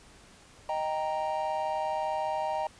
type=chord; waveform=triangle; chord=Eb major; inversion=none; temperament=equal; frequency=622.3 / 784 / 932.3 Hz; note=Eb5 / G5 / Bb5; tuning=0 / 0 / 0 cents; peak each=-31 dBFS; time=0.69-2.67 s; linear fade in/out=2 ms; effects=pink hiss -55 dBFS RMS until 2.79 s + resampled to 22050 Hz